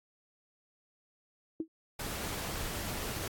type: tone with exponential decay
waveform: sine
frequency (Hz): 322.1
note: E4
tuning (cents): -40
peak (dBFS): -27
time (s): 1.6-1.68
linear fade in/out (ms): 2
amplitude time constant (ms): 16
type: noise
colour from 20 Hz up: pink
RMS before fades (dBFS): -38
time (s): 1.99-3.28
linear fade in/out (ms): 5
effects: AAC 64 kbps